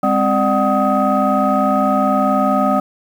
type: tone cluster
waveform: sine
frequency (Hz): 203.8 / 263.4 / 596 / 751 / 1259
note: G#3 / C4 / D5 / F#5 / D#6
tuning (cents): -32 / +12 / +25 / +26 / +20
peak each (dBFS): -18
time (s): 0.03-2.8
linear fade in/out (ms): 5
effects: tanh soft clip ceiling -5 dBFS + 7-bit